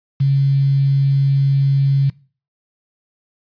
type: tone with quantisation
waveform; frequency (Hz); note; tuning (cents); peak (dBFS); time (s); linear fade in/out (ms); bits
sine; 137.8; C#3; -10; -11; 0.2-2.1; 10; 6
effects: noise-tail reverb RT60 0.4 s tail -22 dB re dry + resampled to 11025 Hz